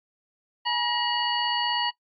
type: tone cluster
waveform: sine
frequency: 844 / 960 / 1892 / 2902 / 4480 Hz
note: G#5 / B5 / A#6 / F#7 / C#8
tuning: +28 / -49 / +25 / -34 / +18 cents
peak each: -34 / -27 / -33 / -29 / -31 dBFS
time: 0.65-1.91 s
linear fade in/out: 20 ms
effects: noise-tail reverb RT60 0.1 s tail -18 dB re dry + Opus 48 kbps